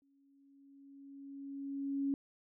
sine tone with exponential growth, 277.2 Hz, C#4, in tune, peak -30 dBFS, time 0.02-2.14 s, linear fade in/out 1 ms, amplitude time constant 460 ms, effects none

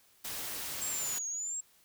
white noise, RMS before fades -39 dBFS, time 0.24-1.19 s, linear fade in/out 10 ms
sine linear two-way sweep, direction down then up, 7630 to 6540 to 7630 Hz, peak -34 dBFS, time 0.81-1.61 s, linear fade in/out 10 ms, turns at 1.29 s
effects white hiss -65 dBFS RMS until 1.84 s

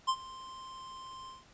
square tone with ADSR envelope, 1046.5 Hz, C6, in tune, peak -25 dBFS, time 0.07-1.45 s, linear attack 21 ms, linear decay 63 ms, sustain -20 dB, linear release 170 ms, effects pink hiss -60 dBFS RMS until 1.53 s + resampled to 16000 Hz

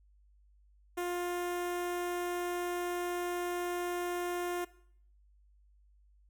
sawtooth tone with notch filter, 352.8 Hz, F4, 18 cents sharp, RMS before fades -35 dBFS, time 0.97-4.65 s, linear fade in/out 10 ms, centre 4500 Hz, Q 1.4, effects noise-tail reverb RT60 0.6 s tail -18 dB re dry + added 50 Hz sine -61 dBFS peak until 6.29 s

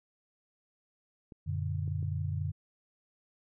clicks, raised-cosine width 3 ms, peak -35 dBFS, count 3, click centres 1.322 / 1.878 / 2.028 s
sine chord, Gb augmented, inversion none, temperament equal, 92.5 / 116.54 / 146.83 Hz, Gb2 / Bb2 / D3, 0 / 0 / 0 cents, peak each -33 / -39 / -35 dBFS, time 1.46-2.52 s, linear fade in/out 20 ms
effects none

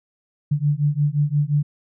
sine beating tone pair, 143.8 / 149.5 Hz, D3 / D3, -36 / +31 cents, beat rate 5.7 Hz, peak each -20 dBFS, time 0.51-1.63 s, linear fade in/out 10 ms, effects none

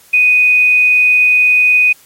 sine tone with quantisation, 2489 Hz, D#7, in tune, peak -6 dBFS, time 0.13-1.93 s, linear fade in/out 10 ms, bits 6, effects white hiss -45 dBFS RMS until 2.05 s + MP3 64 kbps

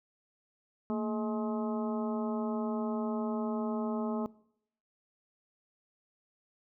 harmonic tone with a mistuned harmonic, 211.7 Hz, G#3, 33 cents sharp, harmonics 1 / 2 / 3 / 4 / 5 / 6, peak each -31 / -37 / -41 / -43 / -45 / -47 dBFS, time 0.9-4.26 s, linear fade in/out 0 ms, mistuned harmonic 1, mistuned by +120 cents, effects noise-tail reverb RT60 0.7 s tail -21 dB re dry

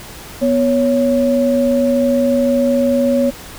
sine tone pair together, 246 / 555.9 Hz, B3 / C#5, -7 / +5 cents, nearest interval octave + major second, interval 1412 cents, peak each -14 dBFS, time 0.41-3.31 s, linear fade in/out 20 ms, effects pink hiss -34 dBFS RMS until 3.58 s

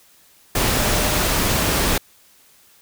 sine tone in noise, 599 Hz, D5, 34 cents sharp, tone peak -29 dBFS, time 0.78-1.24 s, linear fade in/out 5 ms, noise pink, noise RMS -19 dBFS, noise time 0.55-1.98 s, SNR -13 dB, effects white hiss -53 dBFS RMS until 2.81 s

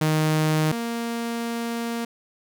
sawtooth tone pair in turn, 155.56 / 233.1 Hz, D#3 / A#3, 0 / 0 cents, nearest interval perfect fifth, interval 700 cents, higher second, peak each -15 / -22 dBFS, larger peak first, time 0.01-0.72 / 0.72-2.05 s, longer second, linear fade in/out 5 ms, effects none

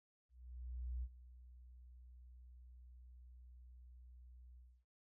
sine tone with ADSR envelope, 61.5 Hz, B1, 7 cents flat, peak -39 dBFS, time 0.29-4.85 s, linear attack 740 ms, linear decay 52 ms, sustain -17 dB, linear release 280 ms, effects none

